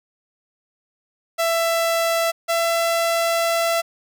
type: tone pair in turn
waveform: sawtooth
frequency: 666 / 670.6 Hz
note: E5 / E5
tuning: +18 / +30 cents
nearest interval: unison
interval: 12 cents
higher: second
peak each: -14 / -14 dBFS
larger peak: neither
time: 1.38-2.32 / 2.48-3.82 s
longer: second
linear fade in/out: 20 ms
effects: none